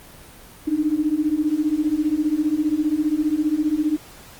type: beating tone pair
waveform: sine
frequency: 295.1 / 310.1 Hz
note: D4 / D#4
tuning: +8 / -6 cents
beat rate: 15 Hz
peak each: -22 / -20 dBFS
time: 0.67-3.97 s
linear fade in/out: 10 ms
effects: pink hiss -44 dBFS RMS until 4.39 s + Opus 24 kbps